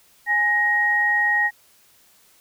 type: tone pair together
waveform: sine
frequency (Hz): 830.6 / 1880.9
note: G#5 / A#6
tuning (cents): 0 / +15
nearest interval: octave + major second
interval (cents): 1415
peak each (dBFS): -25 / -17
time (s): 0.26-1.51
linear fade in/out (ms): 50
effects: white hiss -56 dBFS RMS until 2.4 s